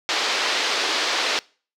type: band-pass noise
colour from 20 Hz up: white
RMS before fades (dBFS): -23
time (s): 0.09-1.39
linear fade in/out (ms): 0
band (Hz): 330 to 4900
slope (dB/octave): 24
effects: noise-tail reverb RT60 0.4 s tail -24 dB re dry